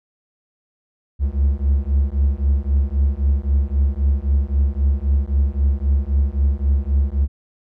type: beating tone pair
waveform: triangle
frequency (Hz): 67.6 / 71.4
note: C#2 / D2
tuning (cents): -43 / -48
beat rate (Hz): 3.8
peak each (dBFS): -16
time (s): 1.19-7.28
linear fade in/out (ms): 50
effects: none